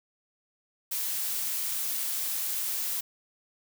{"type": "noise", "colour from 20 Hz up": "blue", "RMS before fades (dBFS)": -31, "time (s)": [0.91, 3.01], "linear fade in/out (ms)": 10, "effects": []}